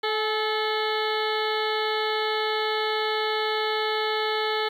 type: harmonic tone with a mistuned harmonic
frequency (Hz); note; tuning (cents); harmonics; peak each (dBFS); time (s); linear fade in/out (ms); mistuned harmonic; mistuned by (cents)
433.8; A4; -25; 1 / 2 / 3 / 4 / 5 / 7 / 8 / 9 / 10; -27 / -30 / -32 / -33 / -34 / -35 / -36 / -37 / -37; 0.03-4.69; 10; 2; -33
effects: 9-bit